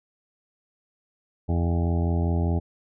harmonic tone with a mistuned harmonic, 84.9 Hz, F2, 48 cents flat, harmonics 1 / 2 / 3 / 4 / 5 / 7 / 8 / 9 / 10, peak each -22 / -28 / -32 / -34 / -36 / -39 / -40 / -41 / -42 dBFS, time 1.48-2.6 s, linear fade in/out 20 ms, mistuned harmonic 10, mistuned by -54 cents, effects none

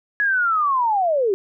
sine linear sweep, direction down, 1694 to 369.7 Hz, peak -16 dBFS, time 0.2-1.34 s, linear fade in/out 0 ms, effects none

